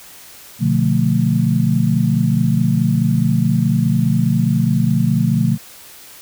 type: chord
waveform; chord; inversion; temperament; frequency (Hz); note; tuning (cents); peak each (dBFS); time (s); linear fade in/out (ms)
sine; B half-diminished seventh; none; just; 123.47 / 148.16 / 177.8 / 222.2; B2 / D3 / F3 / A3; 0 / +16 / +31 / +17; -18; 0.59-5.58; 50
effects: white hiss -40 dBFS RMS until 6.21 s